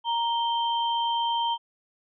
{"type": "tone pair together", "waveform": "sine", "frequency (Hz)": [932.3, 3136], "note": ["A#5", "G7"], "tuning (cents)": [0, 0], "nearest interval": "octave + major sixth", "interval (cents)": 2100, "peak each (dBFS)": [-24, -30], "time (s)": [0.04, 1.58], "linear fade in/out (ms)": 50, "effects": []}